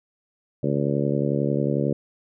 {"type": "harmonic tone", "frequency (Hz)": 71.1, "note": "C#2", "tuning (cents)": 45, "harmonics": [2, 3, 4, 5, 6, 7, 8], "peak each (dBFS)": [-25, -27, -28, -29, -30, -30, -31], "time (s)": [0.63, 1.93], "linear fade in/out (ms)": 5, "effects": []}